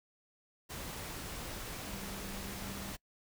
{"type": "tone in noise", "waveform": "sine", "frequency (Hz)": 196.7, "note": "G3", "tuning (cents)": 6, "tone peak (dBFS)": -47, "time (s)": [1.86, 2.93], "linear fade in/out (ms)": 20, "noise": "pink", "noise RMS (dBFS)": -43, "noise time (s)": [0.69, 2.97], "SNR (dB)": -7, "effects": ["noise-tail reverb RT60 0.1 s tail -25 dB re dry"]}